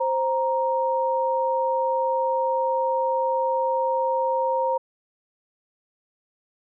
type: tone pair together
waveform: sine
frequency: 525 / 935.4 Hz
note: C5 / A#5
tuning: +6 / +6 cents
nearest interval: minor seventh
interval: 1000 cents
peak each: -23 / -23 dBFS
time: 0-4.78 s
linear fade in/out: 10 ms
effects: none